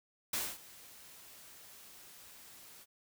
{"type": "noise with ADSR envelope", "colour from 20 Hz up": "white", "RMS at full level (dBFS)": -34, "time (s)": [0.33, 2.86], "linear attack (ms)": 4, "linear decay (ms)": 240, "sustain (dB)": -21, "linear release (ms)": 41, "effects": []}